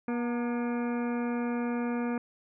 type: harmonic tone with a mistuned harmonic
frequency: 240 Hz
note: B3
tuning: 49 cents flat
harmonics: 1 / 2 / 3 / 4 / 5 / 6 / 7 / 9 / 10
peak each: -29 / -36 / -42 / -43 / -45 / -46 / -47 / -50 / -49 dBFS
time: 0.08-2.18 s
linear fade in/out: 2 ms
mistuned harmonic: 4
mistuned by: -69 cents
effects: none